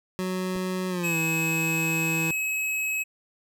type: tone with pitch glide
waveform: 25% pulse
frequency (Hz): 185 to 162.92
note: F#3 to E3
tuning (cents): 0 to -20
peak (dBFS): -23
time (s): 0.19-2.31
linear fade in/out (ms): 0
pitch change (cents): -220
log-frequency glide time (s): 0.89-1.17
type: clicks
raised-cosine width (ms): 2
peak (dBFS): -27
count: 2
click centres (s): 0.555 / 0.565
type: tone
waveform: square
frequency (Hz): 2563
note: E7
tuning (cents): -49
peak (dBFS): -26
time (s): 1.03-3.04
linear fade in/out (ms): 20
effects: none

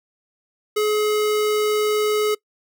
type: tone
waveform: square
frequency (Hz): 423.9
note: G#4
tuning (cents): +35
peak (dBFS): -18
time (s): 0.76-2.35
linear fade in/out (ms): 10
effects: noise-tail reverb RT60 0.1 s tail -23 dB re dry

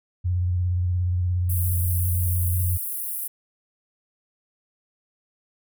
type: tone with vibrato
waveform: sine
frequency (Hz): 89.4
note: F2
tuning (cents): +41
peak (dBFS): -20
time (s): 0.24-2.78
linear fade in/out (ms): 20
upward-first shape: sine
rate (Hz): 17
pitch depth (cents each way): 39
type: high-pass noise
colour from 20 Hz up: pink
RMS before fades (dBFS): -30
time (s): 1.49-3.28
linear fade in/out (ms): 10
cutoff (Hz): 10000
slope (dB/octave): 48
effects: none

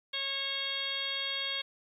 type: harmonic tone with a mistuned harmonic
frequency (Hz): 548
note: C#5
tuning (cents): -20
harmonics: 1 / 2 / 3 / 4 / 5 / 6 / 7 / 8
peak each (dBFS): -47 / -47 / -43 / -40 / -43 / -35 / -40 / -43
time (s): 0.13-1.62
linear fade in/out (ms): 10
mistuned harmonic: 7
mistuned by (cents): -55
effects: 11-bit

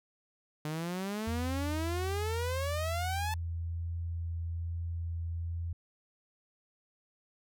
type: exponential sweep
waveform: sawtooth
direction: up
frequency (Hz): 149.2 to 880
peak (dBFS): -30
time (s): 0.65-3.34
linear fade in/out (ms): 2
type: tone with vibrato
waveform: sine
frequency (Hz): 84.2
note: E2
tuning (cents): +37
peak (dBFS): -33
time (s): 1.27-5.73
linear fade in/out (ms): 5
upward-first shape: triangle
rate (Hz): 1.2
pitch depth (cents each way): 10
effects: none

